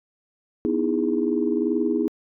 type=chord; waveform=sine; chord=E major seventh; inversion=second; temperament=just; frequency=247.2 / 309 / 329.6 / 412 Hz; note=B3 / D#4 / E4 / G#4; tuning=+2 / -12 / 0 / -14 cents; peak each=-25 dBFS; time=0.65-2.08 s; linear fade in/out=0 ms; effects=tanh soft clip ceiling -9 dBFS